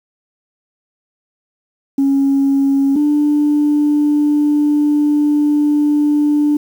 sine tone pair in turn, 275.3 / 295.4 Hz, C#4 / D4, -12 / +10 cents, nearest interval minor second, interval 122 cents, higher second, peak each -9 dBFS, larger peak neither, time 1.98-2.96 / 2.96-6.57 s, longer second, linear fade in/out 5 ms, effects tanh soft clip ceiling -7 dBFS + 7-bit

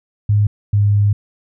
sine tone pair in turn, 103.83 / 102.52 Hz, G#2 / G#2, 0 / -22 cents, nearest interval unison, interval 22 cents, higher first, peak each -10 dBFS, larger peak neither, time 0.29-0.47 / 0.73-1.13 s, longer second, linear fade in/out 5 ms, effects none

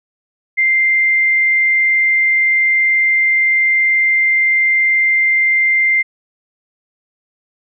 sine tone, 2093 Hz, C7, in tune, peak -10 dBFS, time 0.57-6.03 s, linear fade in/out 20 ms, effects none

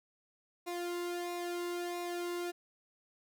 sawtooth tone with flanger, 350 Hz, F4, 4 cents sharp, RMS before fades -38 dBFS, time 0.66-2.52 s, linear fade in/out 20 ms, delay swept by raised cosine 0.63 to 1.26 ms, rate 1.5 Hz, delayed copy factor -0.7, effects none

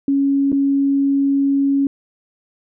sine tone with dropouts, 277.2 Hz, C#4, in tune, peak -13 dBFS, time 0.08-1.87 s, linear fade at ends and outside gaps 2 ms, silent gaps 0.519-0.527 s, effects none

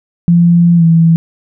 sine tone with pitch glide, 171.7 to 164.99 Hz, F3 to E3, -29 to +2 cents, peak -4 dBFS, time 0.28-1.16 s, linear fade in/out 0 ms, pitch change -69 cents, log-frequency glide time 0.76-0.84 s, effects none

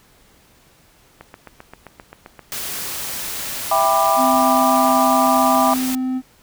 click train, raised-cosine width 0.5 ms, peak -21 dBFS, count 15, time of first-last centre 1.21-3.05 s, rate 7.61 Hz
white noise, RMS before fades -27 dBFS, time 2.52-5.95 s, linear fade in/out 0 ms
sine chord, E minor seventh, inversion none, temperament just, 659.3 / 791.1 / 988.9 / 1186.7 Hz, E5 / G5 / B5 / D6, 0 / +16 / +2 / +18 cents, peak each -19 / -18 / -20 / -19 dBFS, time 3.71-5.74 s, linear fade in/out 5 ms
triangle tone, 257.7 Hz, C4, 26 cents flat, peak -17 dBFS, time 4.16-6.22 s, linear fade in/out 50 ms
effects pink hiss -53 dBFS RMS until 6.42 s

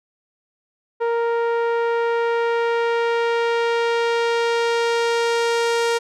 sawtooth tone with low-pass filter sweep, 466.2 Hz, A#4, in tune, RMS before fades -20 dBFS, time 1-5.99 s, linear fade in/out 20 ms, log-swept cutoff 1200 to 8000 Hz, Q 0.74, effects none

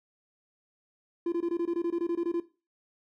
triangle tone bursts, 342.1 Hz, F4, 36 cents flat, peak -23 dBFS, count 14, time 1.26-2.401 s, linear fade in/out 5 ms, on 62 ms, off 21 ms, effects noise-tail reverb RT60 0.3 s tail -17 dB re dry + tanh soft clip ceiling -19 dBFS

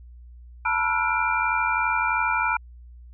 sine tone cluster, 887 / 970 / 1342 / 1434 / 2368 Hz, A5 / B5 / E6 / F6 / D7, +14 / -31 / +31 / +45 / +14 cents, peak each -27 dBFS, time 0.65-2.57 s, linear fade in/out 5 ms, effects added 60 Hz sine -42 dBFS peak until 3.13 s

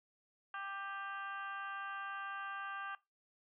harmonic tone with a mistuned harmonic, 394 Hz, G4, 9 cents sharp, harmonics 2 / 3 / 4 / 5 / 6 / 7 / 8, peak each -49 / -44 / -45 / -59 / -61 / -54 / -60 dBFS, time 0.54-2.95 s, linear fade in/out 2 ms, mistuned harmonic 6, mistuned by +59 cents, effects noise-tail reverb RT60 0.2 s tail -18 dB re dry

